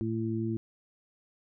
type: harmonic tone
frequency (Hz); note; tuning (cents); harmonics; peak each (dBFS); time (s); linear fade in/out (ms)
112.1; A2; +33; 1 / 2 / 3; -33 / -33 / -33; 0.01-0.57; 0
effects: none